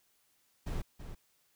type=noise with echo; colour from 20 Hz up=brown; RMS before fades=-35 dBFS; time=0.66-0.82 s; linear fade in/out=10 ms; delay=330 ms; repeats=1; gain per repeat=-9 dB; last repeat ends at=1.15 s; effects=white hiss -72 dBFS RMS until 1.55 s